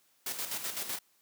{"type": "noise with tremolo", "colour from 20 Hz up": "white", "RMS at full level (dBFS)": -35, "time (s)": [0.26, 0.99], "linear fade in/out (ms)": 5, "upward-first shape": "square", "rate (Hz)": 7.9, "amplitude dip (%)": 55, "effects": ["white hiss -69 dBFS RMS until 1.21 s", "high-pass 150 Hz 12 dB/octave"]}